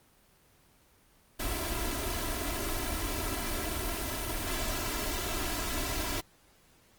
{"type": "noise with comb filter", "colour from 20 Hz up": "pink", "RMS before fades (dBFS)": -33, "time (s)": [1.39, 6.21], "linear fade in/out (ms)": 10, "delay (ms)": 3, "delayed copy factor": 0.8, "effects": ["pink hiss -63 dBFS RMS until 6.98 s", "Opus 24 kbps"]}